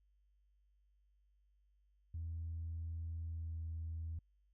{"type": "tone with pitch glide", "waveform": "sine", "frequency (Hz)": [82.41, 81.42], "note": ["E2", "E2"], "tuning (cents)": [0, -21], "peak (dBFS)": -39, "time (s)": [2.14, 4.19], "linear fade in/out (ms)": 5, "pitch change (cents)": -21, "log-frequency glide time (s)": [3.25, 3.58], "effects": ["tanh soft clip ceiling -36 dBFS", "added 50 Hz sine -70 dBFS peak until 4.53 s"]}